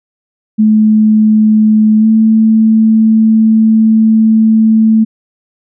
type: tone with pitch glide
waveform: sine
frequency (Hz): 215.7 to 220.6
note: A3 to A3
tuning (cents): -34 to +5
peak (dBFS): -4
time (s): 0.58-5.05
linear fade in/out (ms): 20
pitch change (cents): +39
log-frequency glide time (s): 1.99-2.06
effects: none